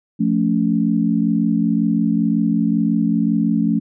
sine chord, F augmented, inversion none, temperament equal with one note detuned, 174.61 / 220 / 282 Hz, F3 / A3 / C#4, 0 / 0 / +30 cents, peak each -20 / -17 / -20 dBFS, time 0.19-3.8 s, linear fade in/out 20 ms, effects none

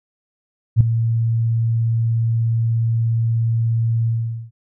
sine tone with ADSR envelope, 114.6 Hz, A#2, 29 cents flat, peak -4 dBFS, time 0.76-4.51 s, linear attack 46 ms, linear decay 4 ms, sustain -11 dB, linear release 440 ms, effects none

